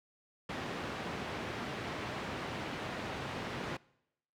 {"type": "band-pass noise", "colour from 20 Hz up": "pink", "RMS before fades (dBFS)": -40, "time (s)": [0.49, 3.77], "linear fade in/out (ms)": 5, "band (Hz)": [120, 2900], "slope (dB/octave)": 12, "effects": ["noise-tail reverb RT60 0.8 s tail -23 dB re dry"]}